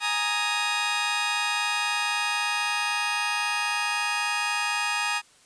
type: chord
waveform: 15% pulse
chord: Ab suspended second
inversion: none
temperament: just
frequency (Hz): 830.6 / 934.4 / 1245.9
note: Ab5 / Bb5 / Eb6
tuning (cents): 0 / +4 / +2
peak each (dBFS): -23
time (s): 0-5.22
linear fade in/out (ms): 50
effects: white hiss -57 dBFS RMS until 5.45 s + resampled to 22050 Hz